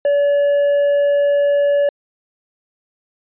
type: tone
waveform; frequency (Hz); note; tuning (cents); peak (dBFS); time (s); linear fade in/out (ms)
triangle; 572; D5; -46; -10; 0.05-1.89; 2
effects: resampled to 8000 Hz